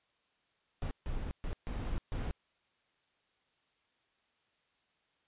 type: noise bursts at uneven times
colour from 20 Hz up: brown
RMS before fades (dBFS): -36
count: 5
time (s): 0.82-0.91 / 1.06-1.31 / 1.44-1.53 / 1.67-1.98 / 2.12-2.31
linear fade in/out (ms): 0
effects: white hiss -75 dBFS RMS until 5.27 s + resampled to 8000 Hz